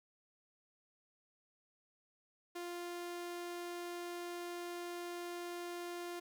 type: tone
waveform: sawtooth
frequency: 349.2 Hz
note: F4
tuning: in tune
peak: -38 dBFS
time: 2.55-6.2 s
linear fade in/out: 10 ms
effects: 12-bit